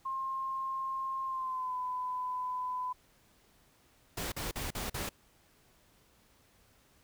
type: tone with pitch glide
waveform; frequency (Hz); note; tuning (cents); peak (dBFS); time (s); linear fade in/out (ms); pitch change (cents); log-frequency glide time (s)
sine; 1064 to 1004.3; C6 to B5; +29 to +29; -33; 0.05-2.93; 10; -100; 1.24-1.76
type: noise bursts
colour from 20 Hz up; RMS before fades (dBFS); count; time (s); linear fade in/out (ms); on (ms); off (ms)
pink; -37; 5; 4.17-5.092; 5; 150; 43
effects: pink hiss -66 dBFS RMS until 7.03 s